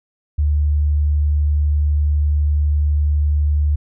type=tone; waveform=sine; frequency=74 Hz; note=D2; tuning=14 cents sharp; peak=-13 dBFS; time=0.38-3.76 s; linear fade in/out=10 ms; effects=none